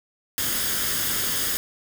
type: noise with comb filter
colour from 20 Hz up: white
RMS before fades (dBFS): -25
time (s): 0.38-1.57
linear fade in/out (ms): 0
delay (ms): 0.6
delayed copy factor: +0.55
effects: none